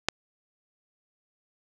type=click; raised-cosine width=0.2 ms; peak=-5 dBFS; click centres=0.086 s; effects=none